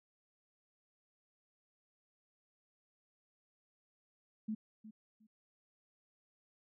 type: tone with echo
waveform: sine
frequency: 216.9 Hz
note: A3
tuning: 25 cents flat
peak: -35 dBFS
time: 4.48-4.55 s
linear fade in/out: 10 ms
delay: 360 ms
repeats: 2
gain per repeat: -14 dB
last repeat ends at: 5.27 s
effects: none